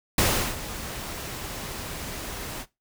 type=noise with ADSR envelope; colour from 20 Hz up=pink; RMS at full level=-20 dBFS; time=0.18-2.66 s; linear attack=3 ms; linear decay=370 ms; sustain=-15 dB; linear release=60 ms; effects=noise-tail reverb RT60 0.2 s tail -18 dB re dry